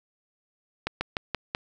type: slowing click train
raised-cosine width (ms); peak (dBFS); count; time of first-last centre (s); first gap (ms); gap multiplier
0.3; -11; 5; 0.87-1.549; 140; 1.13
effects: none